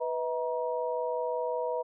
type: tone cluster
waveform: sine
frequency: 494.7 / 640 / 949 Hz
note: B4 / D#5 / A#5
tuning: +3 / +49 / +31 cents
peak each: -31 / -34 / -35 dBFS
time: 0-1.83 s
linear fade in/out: 20 ms
effects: none